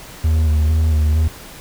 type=tone with vibrato; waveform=triangle; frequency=77.7 Hz; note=D#2; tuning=2 cents flat; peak=-10 dBFS; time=0.24-1.28 s; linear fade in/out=5 ms; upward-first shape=square; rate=2.2 Hz; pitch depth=32 cents each way; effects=pink hiss -37 dBFS RMS until 1.6 s